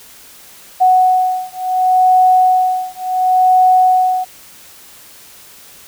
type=beating tone pair; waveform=sine; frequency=740 / 740.7 Hz; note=F#5 / F#5; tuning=0 / +2 cents; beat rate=0.7 Hz; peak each=-12 dBFS; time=0.8-4.25 s; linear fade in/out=20 ms; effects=white hiss -40 dBFS RMS until 5.87 s